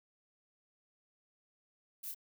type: noise with echo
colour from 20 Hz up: violet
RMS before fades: -44 dBFS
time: 2.03-2.12 s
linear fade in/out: 10 ms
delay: 27 ms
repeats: 1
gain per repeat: -2 dB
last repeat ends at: 2.147 s
effects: none

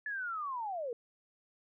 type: linear sweep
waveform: sine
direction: down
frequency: 1734 to 450.4 Hz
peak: -35 dBFS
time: 0.06-0.93 s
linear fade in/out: 2 ms
effects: none

